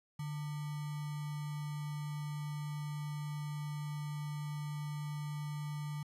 sine tone with sample-and-hold, 148.3 Hz, D3, 17 cents sharp, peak -37 dBFS, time 0.19-6.03 s, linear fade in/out 5 ms, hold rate 1050 Hz, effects resampled to 32000 Hz

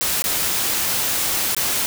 white noise with dropouts, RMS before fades -21 dBFS, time 0.01-1.86 s, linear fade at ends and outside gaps 0 ms, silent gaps 0.221-0.241 / 1.548-1.566 s, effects none

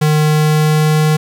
square tone with pitch glide, 152.7 to 154.12 Hz, D#3 to D#3, -32 to -16 cents, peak -10 dBFS, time 0.01-1.17 s, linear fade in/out 10 ms, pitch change +16 cents, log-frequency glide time 0.16-1.01 s, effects 8-bit

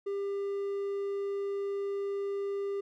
triangle tone, 398.8 Hz, G4, 30 cents sharp, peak -29 dBFS, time 0.06-2.81 s, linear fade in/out 10 ms, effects none

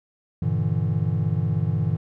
triangle chord, E half-diminished seventh, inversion first, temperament just, 98.89 / 118.67 / 148.33 / 164.81 Hz, G2 / Bb2 / D3 / E3, +16 / +31 / +18 / 0 cents, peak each -24 dBFS, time 0.42-1.97 s, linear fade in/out 5 ms, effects none

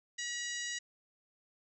harmonic tone, 963 Hz, B5, 44 cents flat, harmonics 2 / 3 / 4 / 5 / 6 / 7 / 8, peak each -40 / -45 / -45 / -49 / -45 / -44 / -49 dBFS, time 0.18-0.79 s, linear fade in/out 10 ms, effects none

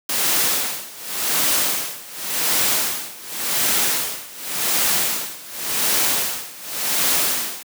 white noise with tremolo, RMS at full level -18 dBFS, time 0.09-7.63 s, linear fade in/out 5 ms, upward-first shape sine, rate 0.89 Hz, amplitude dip 90%, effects high-pass 150 Hz 12 dB/octave

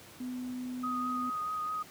sine tone, 251.3 Hz, B3, 30 cents sharp, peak -35 dBFS, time 0.2-1.3 s, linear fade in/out 5 ms
sine tone with vibrato, 1248 Hz, D#6, 5 cents sharp, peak -32 dBFS, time 0.83-1.83 s, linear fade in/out 10 ms, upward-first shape sine, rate 4.7 Hz, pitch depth 15 cents each way
effects pink hiss -52 dBFS RMS until 1.9 s + high-pass 100 Hz 12 dB/octave

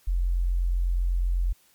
sine tone, 44.02 Hz, F1, 14 cents sharp, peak -21 dBFS, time 0.07-1.53 s, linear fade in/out 10 ms, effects white hiss -61 dBFS RMS until 1.74 s + MP3 96 kbps

